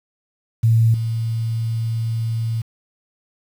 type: tone with level steps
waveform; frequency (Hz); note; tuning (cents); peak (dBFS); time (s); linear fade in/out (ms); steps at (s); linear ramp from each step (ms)
sine; 113.6; A#2; -44; -11 / -19; 0.63-2.62; 10; 0.94; 2
effects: 7-bit